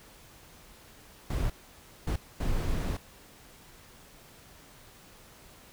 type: noise bursts at uneven times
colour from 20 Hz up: brown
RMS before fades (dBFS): -29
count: 3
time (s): 1.3-1.5 / 2.07-2.16 / 2.4-2.97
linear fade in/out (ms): 5
effects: pink hiss -54 dBFS RMS until 5.72 s